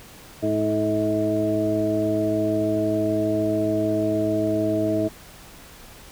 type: harmonic tone with a mistuned harmonic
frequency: 106.7 Hz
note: G#2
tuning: 47 cents sharp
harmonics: 1 / 2 / 3 / 4 / 6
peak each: -30 / -30 / -23 / -29 / -24 dBFS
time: 0.42-5.09 s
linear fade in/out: 20 ms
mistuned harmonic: 4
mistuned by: +21 cents
effects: pink hiss -45 dBFS RMS until 6.11 s